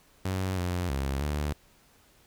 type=tone with pitch steps; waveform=sawtooth; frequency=94.2 / 89.2 / 68.1 / 73.9 Hz; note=F#2 / F2 / C#2 / D2; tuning=+32 / +37 / -30 / +11 cents; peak=-24 dBFS; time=0.25-1.53 s; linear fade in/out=5 ms; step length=320 ms; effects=pink hiss -61 dBFS RMS until 2.26 s